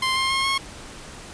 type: tone with pitch steps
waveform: 15% pulse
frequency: 1046.5 / 1059.9 / 1073.4 / 1087.2 Hz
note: C6 / C6 / C6 / C#6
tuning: 0 / +22 / +44 / -34 cents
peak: -14 dBFS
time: 0.02-0.58 s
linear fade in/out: 5 ms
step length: 140 ms
effects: pink hiss -40 dBFS RMS until 1.33 s + resampled to 22050 Hz